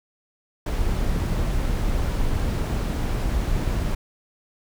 brown noise, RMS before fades -23 dBFS, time 0.66-3.95 s, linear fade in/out 5 ms, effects none

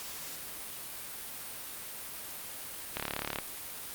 click train, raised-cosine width 0.3 ms, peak -16 dBFS, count 16, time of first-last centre 2.97-3.387 s, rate 36 Hz, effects white hiss -42 dBFS RMS until 3.94 s + Opus 48 kbps

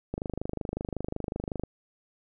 click train, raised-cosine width 2 ms, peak -18 dBFS, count 39, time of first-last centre 0.14-1.636 s, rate 25.4 Hz, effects none

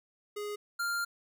square tone pair in turn, 415 / 1395.9 Hz, G#4 / F6, -1 / -1 cents, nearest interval octave + major sixth, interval 2100 cents, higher second, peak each -36 / -31 dBFS, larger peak second, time 0.36-0.56 / 0.79-1.05 s, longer second, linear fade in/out 10 ms, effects none

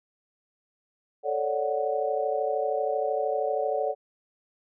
sine chord, D major seventh, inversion second, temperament equal, 440 / 554.4 / 587.3 / 740 Hz, A4 / C#5 / D5 / F#5, 0 / 0 / 0 / 0 cents, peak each -30 dBFS, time 1.23-3.95 s, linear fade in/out 50 ms, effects none

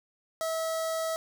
sawtooth tone with notch filter, 648 Hz, E5, 30 cents flat, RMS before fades -31 dBFS, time 0.41-1.16 s, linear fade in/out 0 ms, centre 2600 Hz, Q 1.3, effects none

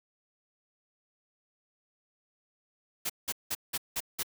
white noise bursts, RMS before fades -32 dBFS, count 6, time 3.05-4.232 s, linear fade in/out 10 ms, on 47 ms, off 180 ms, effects none

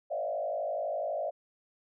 sine tone with frequency modulation, 626 Hz, D#5, 10 cents sharp, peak -30 dBFS, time 0.1-1.31 s, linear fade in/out 20 ms, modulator 52 Hz, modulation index 1.5, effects none

